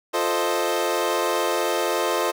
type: chord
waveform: 25% pulse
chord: F dominant seventh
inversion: none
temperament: equal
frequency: 349.2 / 440 / 523.3 / 622.3 Hz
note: F4 / A4 / C5 / Eb5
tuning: 0 / 0 / 0 / 0 cents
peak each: -23 dBFS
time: 0.13-2.32 s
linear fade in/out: 20 ms
effects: none